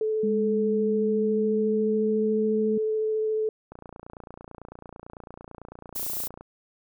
sine tone with vibrato, 434.6 Hz, A4, 21 cents flat, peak -23 dBFS, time 0.01-3.49 s, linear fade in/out 2 ms, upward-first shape sine, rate 14 Hz, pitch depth 9 cents each way
sine tone with pitch glide, 207.7 to 213.2 Hz, G#3 to G#3, 0 to +46 cents, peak -25 dBFS, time 0.23-2.78 s, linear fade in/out 5 ms, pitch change +46 cents, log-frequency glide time 0.8-2.49 s
click train, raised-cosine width 1 ms, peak -27 dBFS, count 79, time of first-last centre 3.72-6.41 s, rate 29 Hz
violet noise, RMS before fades -31 dBFS, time 5.95-6.28 s, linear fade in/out 10 ms
effects none

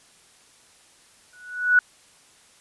sine tone with exponential growth, 1474 Hz, F#6, 7 cents flat, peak -10 dBFS, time 1.33-1.79 s, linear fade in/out 2 ms, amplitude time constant 98 ms, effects white hiss -55 dBFS RMS until 2.6 s + resampled to 24000 Hz

